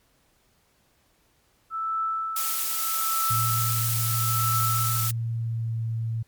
sine tone with tremolo, 1318.5 Hz, E6, in tune, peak -23 dBFS, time 1.7-5.11 s, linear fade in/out 50 ms, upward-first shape triangle, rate 0.78 Hz, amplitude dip 90%
blue noise, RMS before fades -27 dBFS, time 2.36-5.11 s, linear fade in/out 5 ms
sine tone with pitch glide, 115.1 to 113.52 Hz, A#2 to A#2, -22 to -45 cents, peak -25 dBFS, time 3.3-6.23 s, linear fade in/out 10 ms, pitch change -23 cents, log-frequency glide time 5.33-5.78 s
effects pink hiss -65 dBFS RMS until 6.27 s + MP3 96 kbps

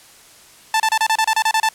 sawtooth tone bursts, 882 Hz, A5, 4 cents sharp, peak -10 dBFS, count 11, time 0.74-1.689 s, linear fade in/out 2 ms, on 59 ms, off 30 ms, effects white hiss -46 dBFS RMS until 1.74 s + low-pass 11000 Hz 12 dB/octave

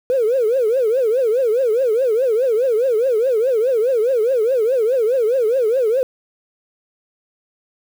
triangle tone with vibrato, 480.1 Hz, B4, 49 cents flat, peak -10 dBFS, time 0.1-6.03 s, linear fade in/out 0 ms, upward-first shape triangle, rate 4.8 Hz, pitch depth 250 cents each way, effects tanh soft clip ceiling -11 dBFS + 7-bit

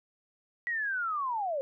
sine linear sweep, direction down, 1944 to 523.3 Hz, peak -29 dBFS, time 0.67-1.61 s, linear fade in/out 0 ms, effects none

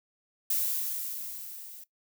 violet noise with level ramp, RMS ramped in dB -27 to -47 dBFS, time 0.5-1.84 s, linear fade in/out 5 ms, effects noise-tail reverb RT60 0.1 s tail -17 dB re dry

